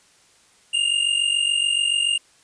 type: tone pair together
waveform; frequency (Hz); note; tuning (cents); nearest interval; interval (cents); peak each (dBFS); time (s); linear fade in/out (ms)
square; 2794 / 2841; F7 / F7; 0 / +29; unison; 29; -22; 0.73-2.18; 10
effects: white hiss -56 dBFS RMS until 2.43 s + resampled to 22050 Hz